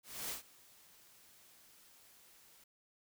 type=noise with ADSR envelope; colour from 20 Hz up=white; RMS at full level=-40 dBFS; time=0.03-2.64 s; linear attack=270 ms; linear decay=120 ms; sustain=-23 dB; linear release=4 ms; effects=none